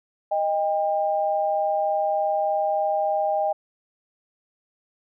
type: tone pair together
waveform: sine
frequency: 622.3 / 799 Hz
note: D#5 / G5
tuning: 0 / +33 cents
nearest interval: major third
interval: 433 cents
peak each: -23 dBFS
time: 0.31-3.53 s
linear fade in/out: 10 ms
effects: none